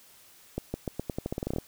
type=accelerating click train; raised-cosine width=2 ms; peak=-17 dBFS; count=15; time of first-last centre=0.58-1.585 s; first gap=160 ms; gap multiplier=0.86; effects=white hiss -56 dBFS RMS until 1.67 s